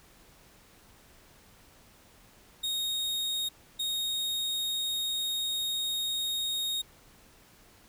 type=tone bursts at uneven times; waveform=40% pulse; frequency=3729 Hz; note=A#7; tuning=in tune; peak=-28 dBFS; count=2; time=2.63-3.49 / 3.79-6.82 s; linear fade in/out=10 ms; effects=pink hiss -58 dBFS RMS until 7.88 s